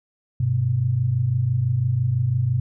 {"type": "tone pair together", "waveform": "sine", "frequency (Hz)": [100, 125.99], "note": ["G2", "B2"], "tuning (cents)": [35, 35], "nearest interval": "major third", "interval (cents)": 400, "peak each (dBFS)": [-24, -19], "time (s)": [0.4, 2.6], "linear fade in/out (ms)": 5, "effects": []}